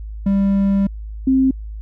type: tone pair in turn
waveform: triangle / sine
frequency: 197.4 / 264 Hz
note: G3 / C4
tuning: +12 / +16 cents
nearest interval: perfect fourth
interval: 504 cents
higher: second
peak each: -11 dBFS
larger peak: neither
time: 0.26-0.87 / 1.27-1.51 s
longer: first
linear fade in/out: 5 ms
effects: added 53 Hz sine -27 dBFS peak until 1.81 s